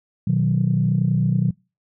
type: chord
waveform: sine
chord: B major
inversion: none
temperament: equal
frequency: 123.47 / 155.56 / 185 Hz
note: B2 / D#3 / F#3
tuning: 0 / 0 / 0 cents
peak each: -20 dBFS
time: 0.27-1.51 s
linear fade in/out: 5 ms
effects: noise-tail reverb RT60 0.3 s tail -26 dB re dry + tanh soft clip ceiling -8 dBFS